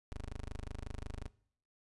15% pulse tone, 25.52 Hz, G#0, 29 cents flat, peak -35 dBFS, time 0.12-1.28 s, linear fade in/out 0 ms, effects noise-tail reverb RT60 0.6 s tail -21 dB re dry + resampled to 24000 Hz

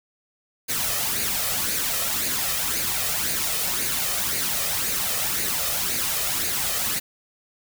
white noise with flanger, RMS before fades -25 dBFS, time 0.68-7 s, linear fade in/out 20 ms, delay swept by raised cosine 0.45 to 1.65 ms, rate 1.9 Hz, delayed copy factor +0.55, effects none

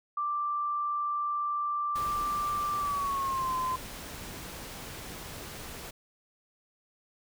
sine tone with pitch glide, 1177 to 1030.6 Hz, D6 to C6, +3 to -27 cents, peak -28 dBFS, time 0.17-3.76 s, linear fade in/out 5 ms, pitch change -230 cents, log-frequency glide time 2.76-3.55 s
pink noise, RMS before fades -42 dBFS, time 1.95-5.91 s, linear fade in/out 10 ms
effects none

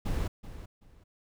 brown noise with echo, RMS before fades -30 dBFS, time 0.05-0.28 s, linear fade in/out 10 ms, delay 380 ms, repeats 2, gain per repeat -13 dB, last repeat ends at 1.04 s, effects none

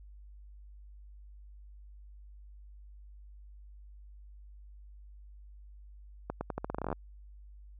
accelerating click train, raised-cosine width 1 ms, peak -20 dBFS, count 15, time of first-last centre 6.3-6.928 s, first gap 110 ms, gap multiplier 0.84, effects added 50 Hz sine -49 dBFS peak until 7.79 s

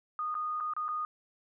sine tone with dropouts, 1232 Hz, D#6, 17 cents flat, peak -31 dBFS, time 0.19-1.05 s, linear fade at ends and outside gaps 1 ms, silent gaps 0.343-0.351 / 0.602-0.607 / 0.736-0.765 / 0.882-0.888 s, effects none

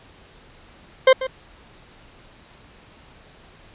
40% pulse tone with echo, 523.3 Hz, C5, in tune, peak -8 dBFS, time 1.07-1.13 s, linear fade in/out 5 ms, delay 140 ms, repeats 1, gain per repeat -14 dB, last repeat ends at 1.27 s, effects pink hiss -49 dBFS RMS until 3.74 s + resampled to 8000 Hz

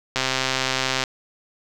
click train, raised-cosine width 0.2 ms, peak -4 dBFS, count 116, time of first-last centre 0.16-1.038 s, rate 131 Hz, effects none

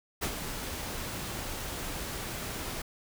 pink noise with ADSR envelope, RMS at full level -30 dBFS, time 0.21-2.82 s, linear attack 21 ms, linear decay 72 ms, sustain -7 dB, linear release 6 ms, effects none

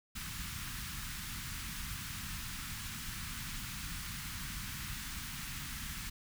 pink band-stop noise, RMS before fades -42 dBFS, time 0.15-6.1 s, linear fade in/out 10 ms, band 220 to 1200 Hz, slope 24 dB/octave, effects none

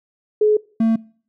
sine / triangle tone pair in turn, 424.6 / 224.9 Hz, G#4 / A3, +38 / +38 cents, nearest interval major seventh, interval 1100 cents, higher first, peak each -11 dBFS, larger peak neither, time 0.41-0.57 / 0.8-0.96 s, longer neither, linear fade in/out 5 ms, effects noise-tail reverb RT60 0.5 s tail -24 dB re dry

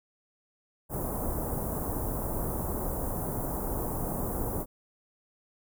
pink band-stop noise, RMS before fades -32 dBFS, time 0.89-4.66 s, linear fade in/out 50 ms, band 1000 to 11000 Hz, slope 24 dB/octave, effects none

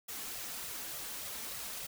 white noise with flanger, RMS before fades -42 dBFS, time 0.08-1.87 s, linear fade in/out 10 ms, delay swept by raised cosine 1.5 to 4.6 ms, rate 3.4 Hz, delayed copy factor +0.55, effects none

